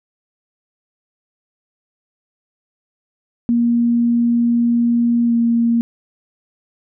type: tone with pitch glide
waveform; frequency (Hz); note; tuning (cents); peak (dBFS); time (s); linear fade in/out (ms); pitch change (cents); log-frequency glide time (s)
sine; 236.3 to 233.3; A#3 to A#3; +24 to +2; -12; 3.49-5.81; 0; -22; 5.26-5.33
effects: none